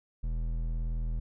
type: tone with hard clipping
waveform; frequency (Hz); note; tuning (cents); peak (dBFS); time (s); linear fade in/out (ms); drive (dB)
sine; 40.72; E1; -20; -31; 0.23-1.2; 10; 9
effects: none